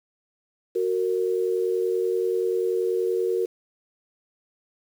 sine tone pair together, 370 / 460.4 Hz, F#4 / A#4, 0 / -22 cents, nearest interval major third, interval 378 cents, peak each -24 dBFS, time 0.75-3.46 s, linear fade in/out 10 ms, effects 8-bit

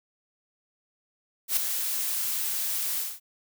blue noise with ADSR envelope, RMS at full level -22 dBFS, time 1.48-3.2 s, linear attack 88 ms, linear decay 4 ms, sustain -7 dB, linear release 220 ms, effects none

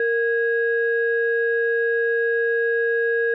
sine tone pair together, 463.8 / 1648.8 Hz, A#4 / G#6, -9 / -13 cents, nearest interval octave + minor seventh, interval 2196 cents, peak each -19 / -22 dBFS, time 0-3.34 s, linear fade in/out 2 ms, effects tanh soft clip ceiling -10 dBFS

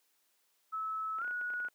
sine tone with pitch glide, 1300 to 1459.2 Hz, E6 to F#6, -24 to -24 cents, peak -34 dBFS, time 0.72-1.69 s, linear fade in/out 20 ms, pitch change +200 cents, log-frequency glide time 1.18-1.25 s
clicks, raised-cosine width 0.5 ms, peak -36 dBFS, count 11, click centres 1.186 / 1.216 / 1.246 / 1.278 / 1.31 / 1.413 / 1.503 / 1.537 / 1.602 / 1.649 / 1.685 s
effects white hiss -74 dBFS RMS until 1.74 s + high-pass 300 Hz 12 dB/octave

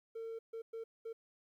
triangle tone bursts at uneven times, 453.2 Hz, A#4, 49 cents flat, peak -38 dBFS, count 4, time 0.15-0.39 / 0.53-0.62 / 0.73-0.84 / 1.05-1.13 s, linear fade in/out 10 ms, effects tanh soft clip ceiling -36 dBFS + 13-bit

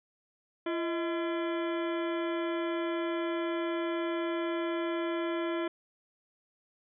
harmonic tone with a mistuned harmonic, 339.5 Hz, F4, 49 cents flat, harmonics 1 / 2 / 3 / 4 / 5 / 6 / 7 / 9 / 10, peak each -31 / -37 / -41 / -43 / -45 / -47 / -48 / -50 / -51 dBFS, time 0.66-5.68 s, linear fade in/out 5 ms, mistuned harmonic 2, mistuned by -110 cents, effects none

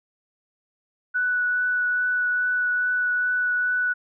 sine tone with vibrato, 1480 Hz, F#6, in tune, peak -20 dBFS, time 1.14-3.94 s, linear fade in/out 20 ms, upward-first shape triangle, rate 2.4 Hz, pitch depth 11 cents each way, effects none

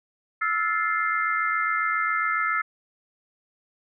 sine chord, F major seventh, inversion third, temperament just, 1309.6 / 1396.9 / 1746.1 / 2095 Hz, E6 / F6 / A6 / C7, -12 / 0 / -14 / +2 cents, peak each -25 / -30 / -29 / -28 dBFS, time 0.41-2.62 s, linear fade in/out 10 ms, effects none

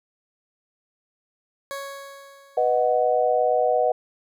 20% pulse tone with exponential decay, 554.4 Hz, C#5, in tune, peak -24 dBFS, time 1.71-3.23 s, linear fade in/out 0 ms, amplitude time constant 330 ms
sine chord, B major, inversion none, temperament equal, 493.9 / 622.3 / 740 Hz, B4 / D#5 / F#5, 0 / 0 / 0 cents, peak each -22 dBFS, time 2.57-3.92 s, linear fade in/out 5 ms
effects none

